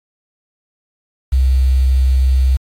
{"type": "tone with quantisation", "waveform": "sine", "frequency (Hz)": 65.2, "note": "C2", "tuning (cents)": -5, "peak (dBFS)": -9, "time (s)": [1.32, 2.57], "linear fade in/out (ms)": 10, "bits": 6, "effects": ["AAC 48 kbps"]}